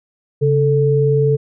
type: tone pair together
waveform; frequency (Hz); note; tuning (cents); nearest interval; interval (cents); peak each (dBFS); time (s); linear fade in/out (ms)
sine; 138.62 / 440.1; C#3 / A4; 0 / 0; octave + minor sixth; 2000; -14; 0.41-1.37; 20
effects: none